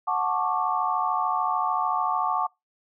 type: chord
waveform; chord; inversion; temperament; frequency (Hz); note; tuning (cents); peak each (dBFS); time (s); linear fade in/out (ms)
sine; D major seventh; first; just; 734.2 / 881 / 1101.2 / 1174.7; F#5 / A5 / C#6 / D6; -14 / +2 / -12 / 0; -28; 0.07-2.47; 10
effects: noise-tail reverb RT60 0.2 s tail -25 dB re dry